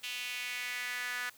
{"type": "tone with high-pass filter sweep", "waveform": "sawtooth", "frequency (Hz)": 246.9, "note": "B3", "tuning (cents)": 0, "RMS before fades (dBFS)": -38, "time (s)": [0.03, 1.3], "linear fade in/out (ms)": 10, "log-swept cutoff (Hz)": [2800, 1600], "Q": 3.4, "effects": ["white hiss -59 dBFS RMS until 1.37 s"]}